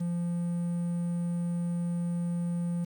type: tone with quantisation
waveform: triangle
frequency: 172.7 Hz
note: F3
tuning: 19 cents flat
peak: -26 dBFS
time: 0-2.85 s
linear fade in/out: 10 ms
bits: 9
effects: none